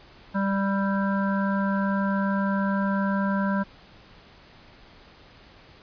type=harmonic tone with a mistuned harmonic; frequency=196.8 Hz; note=G3; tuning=7 cents sharp; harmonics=1 / 3 / 5 / 7 / 8; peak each=-23 / -32 / -31 / -36 / -33 dBFS; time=0.34-3.64 s; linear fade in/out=20 ms; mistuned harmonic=7; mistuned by=-28 cents; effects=pink hiss -51 dBFS RMS until 5.82 s + resampled to 11025 Hz